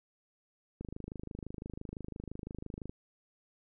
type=click train; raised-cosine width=3 ms; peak=-28 dBFS; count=55; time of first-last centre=0.81-2.895 s; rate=25.9 Hz; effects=none